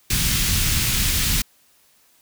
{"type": "band-stop noise", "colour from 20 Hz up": "pink", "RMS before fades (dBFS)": -20, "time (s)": [0.1, 1.42], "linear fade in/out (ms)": 5, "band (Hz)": [150, 2400], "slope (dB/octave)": 12, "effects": ["white hiss -58 dBFS RMS until 2.21 s"]}